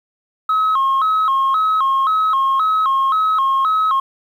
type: tone with vibrato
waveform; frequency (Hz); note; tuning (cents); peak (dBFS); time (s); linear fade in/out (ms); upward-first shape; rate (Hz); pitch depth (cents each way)
sine; 1174.7; D6; 0; -11; 0.49-4; 5; square; 1.9; 150
effects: tanh soft clip ceiling -11 dBFS + 8-bit